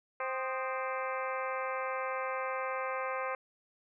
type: harmonic tone with a mistuned harmonic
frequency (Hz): 261.7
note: C4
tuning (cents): 0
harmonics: 2 / 3 / 4 / 5 / 6 / 7 / 8 / 9 / 10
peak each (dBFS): -37 / -42 / -39 / -40 / -43 / -49 / -44 / -47 / -52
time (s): 0.2-3.35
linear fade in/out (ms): 2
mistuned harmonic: 5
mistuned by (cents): -93
effects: none